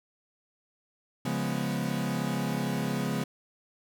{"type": "chord", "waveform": "40% pulse", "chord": "C# dominant seventh", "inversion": "none", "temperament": "equal", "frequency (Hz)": [138.59, 174.61, 207.7, 246.9], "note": ["C#3", "E#3", "G#3", "B3"], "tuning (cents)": [0, 0, 0, 0], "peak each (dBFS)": -33, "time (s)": [1.25, 3.24], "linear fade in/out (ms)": 5, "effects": []}